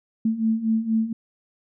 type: beating tone pair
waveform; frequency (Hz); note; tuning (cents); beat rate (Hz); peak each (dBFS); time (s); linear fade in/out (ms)
sine; 220 / 224.2; A3 / A3; 0 / +33; 4.2; -25 / -21; 0.25-1.13; 5
effects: none